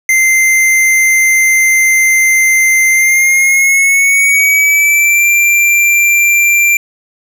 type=tone with pitch glide; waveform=square; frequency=2082 to 2364 Hz; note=C7 to D7; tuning=-9 to +11 cents; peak=-7 dBFS; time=0.09-6.77 s; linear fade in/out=2 ms; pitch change=+220 cents; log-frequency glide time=2.89-5.27 s; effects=none

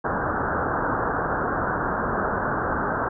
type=low-pass noise; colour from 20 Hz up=white; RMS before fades=-25 dBFS; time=0.04-3.09 s; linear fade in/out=10 ms; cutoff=1600 Hz; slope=96 dB/octave; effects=none

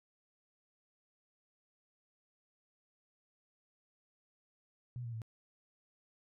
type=tone with pitch steps; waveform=sine; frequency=122.7 / 117.2 / 112 Hz; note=B2 / A#2 / A2; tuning=-11 / +10 / +31 cents; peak=-39 dBFS; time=4.96-5.218 s; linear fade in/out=0 ms; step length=86 ms; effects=none

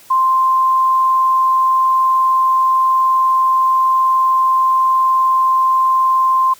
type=tone; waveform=sine; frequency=1046.5 Hz; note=C6; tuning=in tune; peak=-10 dBFS; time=0.1-6.54 s; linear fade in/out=10 ms; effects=white hiss -44 dBFS RMS until 6.59 s

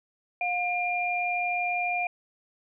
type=tone pair together; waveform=sine; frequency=712.1 / 2398 Hz; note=F5 / D7; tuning=+33 / +36 cents; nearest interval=octave + major sixth; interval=2103 cents; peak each=-28 dBFS; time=0.41-2.07 s; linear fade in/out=2 ms; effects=none

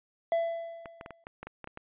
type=tone with exponential decay; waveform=triangle; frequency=669 Hz; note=E5; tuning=25 cents sharp; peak=-21 dBFS; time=0.32-1.24 s; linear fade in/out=1 ms; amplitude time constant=200 ms
type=clicks; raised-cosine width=0.5 ms; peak=-26 dBFS; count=10; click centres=0.858 / 1.011 / 1.061 / 1.107 / 1.269 / 1.43 / 1.47 / 1.643 / 1.674 / 1.774 s
effects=resampled to 8000 Hz

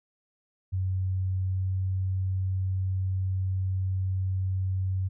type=tone with pitch glide; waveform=sine; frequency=93.7 to 94.24 Hz; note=F#2 to F#2; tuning=+22 to +32 cents; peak=-25 dBFS; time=0.72-5.09 s; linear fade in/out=20 ms; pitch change=+10 cents; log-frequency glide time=1.46-1.74 s; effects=none

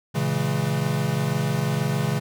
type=chord; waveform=square; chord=A# half-diminished seventh; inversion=none; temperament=equal with one note detuned; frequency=116.54 / 138.59 / 164.81 / 210.3 Hz; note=A#2 / C#3 / E3 / G#3; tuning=0 / 0 / 0 / +22 cents; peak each=-31 / -25 / -28 / -31 dBFS; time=0.14-2.2 s; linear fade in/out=20 ms; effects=none

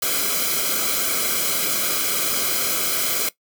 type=noise with comb filter; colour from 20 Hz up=white; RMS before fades=-22 dBFS; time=0.02-3.29 s; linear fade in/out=5 ms; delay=1.1 ms; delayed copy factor=-0.95; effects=noise-tail reverb RT60 0.1 s tail -17 dB re dry

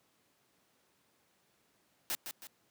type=noise with echo; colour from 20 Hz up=white; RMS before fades=-35 dBFS; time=2.1-2.15 s; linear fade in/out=0 ms; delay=160 ms; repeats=2; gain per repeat=-7 dB; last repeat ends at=2.47 s; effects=pink hiss -72 dBFS RMS until 2.7 s + high-pass 150 Hz 12 dB/octave

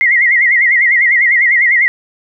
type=tone with vibrato; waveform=sine; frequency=2014 Hz; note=B6; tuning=33 cents sharp; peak=-7 dBFS; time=0.01-1.88 s; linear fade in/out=0 ms; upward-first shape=sine; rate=10 Hz; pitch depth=120 cents each way; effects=none

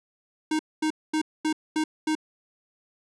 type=tone bursts; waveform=square; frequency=311.1 Hz; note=D#4; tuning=in tune; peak=-23 dBFS; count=6; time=0.51-2.152 s; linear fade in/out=5 ms; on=82 ms; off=230 ms; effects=resampled to 22050 Hz

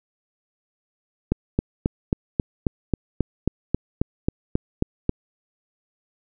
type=click train; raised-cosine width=3 ms; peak=-6 dBFS; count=15; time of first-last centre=1.32-5.094 s; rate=3.71 Hz; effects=none

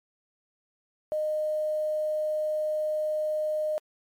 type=tone with quantisation; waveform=sine; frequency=614 Hz; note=D#5; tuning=23 cents flat; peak=-25 dBFS; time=1.12-3.78 s; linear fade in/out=0 ms; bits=9; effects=MP3 96 kbps

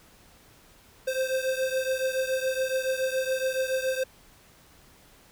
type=beating tone pair; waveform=square; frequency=520 / 527.1 Hz; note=C5 / C5; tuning=-11 / +13 cents; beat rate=7.1 Hz; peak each=-28 / -31 dBFS; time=1.07-4.04 s; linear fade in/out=10 ms; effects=pink hiss -56 dBFS RMS until 5.31 s

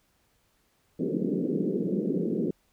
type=band-pass noise; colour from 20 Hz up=pink; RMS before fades=-28 dBFS; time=0.99-2.51 s; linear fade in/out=5 ms; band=170 to 450 Hz; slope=48 dB/octave; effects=pink hiss -69 dBFS RMS until 2.72 s

